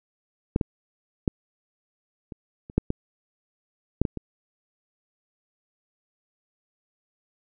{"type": "clicks", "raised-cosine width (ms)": 3, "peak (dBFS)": [-7, -11, -8, -24, -27, -6, -12, -6, -12, -18], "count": 10, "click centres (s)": [0.561, 0.612, 1.278, 2.322, 2.699, 2.78, 2.904, 4.016, 4.052, 4.173], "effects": []}